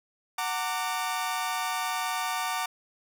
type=chord; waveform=sawtooth; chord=Gb augmented; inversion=none; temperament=equal with one note detuned; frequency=740 / 914.7 / 1174.7 Hz; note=Gb5 / Bb5 / D6; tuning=0 / -33 / 0 cents; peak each=-29 dBFS; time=0.38-2.66 s; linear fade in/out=5 ms; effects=none